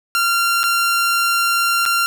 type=tone with dropouts; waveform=sawtooth; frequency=1381 Hz; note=F6; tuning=20 cents flat; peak=-11 dBFS; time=0.15-2.06 s; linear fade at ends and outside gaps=0 ms; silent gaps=0.632-0.639 / 1.854-1.861 s; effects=none